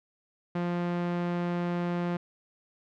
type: tone with low-pass filter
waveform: sawtooth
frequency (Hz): 174.61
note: F3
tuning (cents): 0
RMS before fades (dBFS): -30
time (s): 0.55-2.17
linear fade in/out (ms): 5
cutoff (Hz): 2300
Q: 0.59
effects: none